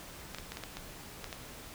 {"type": "clicks", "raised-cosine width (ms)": 0.2, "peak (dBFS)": -22, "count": 8, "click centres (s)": [0.347, 0.385, 0.52, 0.571, 0.637, 0.77, 1.243, 1.328], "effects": ["pink hiss -48 dBFS RMS until 1.74 s"]}